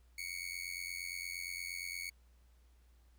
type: tone with amplitude modulation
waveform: sawtooth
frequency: 2217 Hz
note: C#7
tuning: in tune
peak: -33 dBFS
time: 0.18-2.1 s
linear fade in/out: 5 ms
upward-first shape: sine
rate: 88.6 Hz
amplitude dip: 90%
effects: added 60 Hz sine -62 dBFS peak until 3.18 s + pink hiss -75 dBFS RMS until 3.18 s